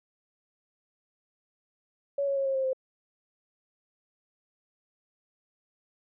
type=tone with pitch steps; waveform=sine; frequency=562 / 553.9 / 546 / 538.2 / 530.5 / 522.9 Hz; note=C#5 / C#5 / C#5 / C5 / C5 / C5; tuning=+24 / -1 / -26 / +49 / +24 / -1 cents; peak=-25 dBFS; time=2.18-2.732 s; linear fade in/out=5 ms; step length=92 ms; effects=none